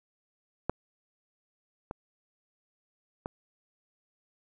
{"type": "clicks", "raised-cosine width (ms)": 1, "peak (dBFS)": [-13, -22, -20], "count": 3, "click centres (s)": [0.696, 1.911, 3.259], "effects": []}